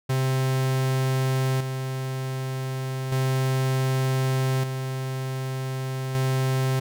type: tone with tremolo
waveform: 45% pulse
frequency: 131.5 Hz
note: C3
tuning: 9 cents sharp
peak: -21 dBFS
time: 0.09-6.8 s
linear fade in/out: 10 ms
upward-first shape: square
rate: 0.33 Hz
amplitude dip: 50%
effects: none